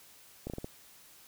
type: slowing click train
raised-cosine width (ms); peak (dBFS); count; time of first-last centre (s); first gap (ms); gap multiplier
2; -24; 5; 0.47-0.644; 29; 1.28
effects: white hiss -57 dBFS RMS until 1.27 s